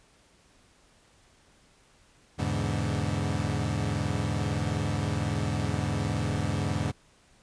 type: chord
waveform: 30% pulse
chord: E dominant seventh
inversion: none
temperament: equal with one note detuned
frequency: 82.41 / 103.83 / 123.47 / 146.07 Hz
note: E2 / G#2 / B2 / D3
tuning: 0 / 0 / 0 / -9 cents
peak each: -31 / -28 / -33 / -29 dBFS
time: 2.38-6.92 s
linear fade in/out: 20 ms
effects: pink hiss -61 dBFS RMS until 7.42 s + resampled to 22050 Hz